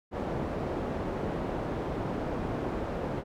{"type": "low-pass noise", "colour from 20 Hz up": "white", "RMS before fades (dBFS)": -33, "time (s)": [0.11, 3.24], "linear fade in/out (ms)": 50, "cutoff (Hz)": 560, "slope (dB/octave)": 12, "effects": []}